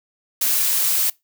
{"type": "noise", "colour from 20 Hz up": "blue", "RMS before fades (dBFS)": -19, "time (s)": [0.41, 1.1], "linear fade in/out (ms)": 5, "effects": ["noise-tail reverb RT60 0.2 s tail -23 dB re dry"]}